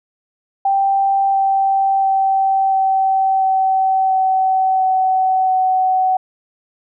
sine tone with pitch steps, 784 / 779 / 774.1 / 769.2 / 764.3 / 759.5 / 754.7 / 749.9 Hz, G5 / G5 / G5 / G5 / G5 / F#5 / F#5 / F#5, 0 / -11 / -22 / -33 / -44 / +45 / +34 / +23 cents, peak -12 dBFS, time 0.65-6.17 s, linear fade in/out 5 ms, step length 690 ms, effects none

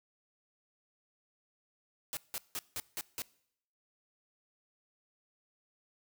white noise bursts, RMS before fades -38 dBFS, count 6, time 2.13-3.22 s, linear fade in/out 0 ms, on 40 ms, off 170 ms, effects noise-tail reverb RT60 0.7 s tail -22 dB re dry

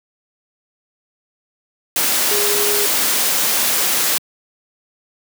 sine tone in noise, 412.9 Hz, G#4, 10 cents flat, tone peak -21 dBFS, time 2.31-2.86 s, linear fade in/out 2 ms, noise white, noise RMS -17 dBFS, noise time 1.96-4.18 s, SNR -7 dB, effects high-pass 200 Hz 12 dB/octave

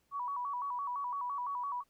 sine tone with vibrato, 1051 Hz, C6, 7 cents sharp, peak -34 dBFS, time 0.11-1.84 s, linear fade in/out 50 ms, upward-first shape square, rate 5.9 Hz, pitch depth 120 cents each way, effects pink hiss -75 dBFS RMS until 1.89 s

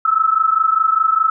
sine tone pair together, 1293.6 / 1318.5 Hz, E6 / E6, -33 / 0 cents, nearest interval unison, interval 33 cents, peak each -15 dBFS, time 0.05-1.3 s, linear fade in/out 5 ms, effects none

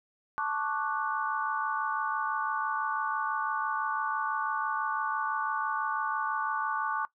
sine chord, D major seventh, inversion second, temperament equal, 880 / 1108.7 / 1174.7 / 1480 Hz, A5 / C#6 / D6 / F#6, 0 / 0 / 0 / 0 cents, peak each -34 dBFS, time 0.38-7.05 s, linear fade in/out 0 ms, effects noise-tail reverb RT60 0.1 s tail -18 dB re dry

